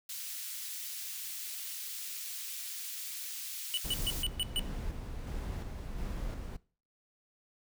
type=high-pass noise; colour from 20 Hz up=white; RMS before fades=-41 dBFS; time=0.09-4.23 s; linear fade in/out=5 ms; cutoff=2600 Hz; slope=12 dB/octave
type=tone bursts; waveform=square; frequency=2960 Hz; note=F#7; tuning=in tune; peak=-30 dBFS; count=6; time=3.74-4.594 s; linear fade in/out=0 ms; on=34 ms; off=130 ms
type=noise with tremolo; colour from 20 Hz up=brown; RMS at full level=-37 dBFS; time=3.84-6.57 s; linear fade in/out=10 ms; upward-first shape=square; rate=1.4 Hz; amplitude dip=35%
effects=noise-tail reverb RT60 0.4 s tail -21 dB re dry